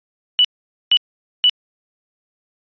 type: tone bursts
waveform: sine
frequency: 2960 Hz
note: F#7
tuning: in tune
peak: -9 dBFS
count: 3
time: 0.39-1.495 s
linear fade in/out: 0 ms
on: 55 ms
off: 470 ms
effects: resampled to 11025 Hz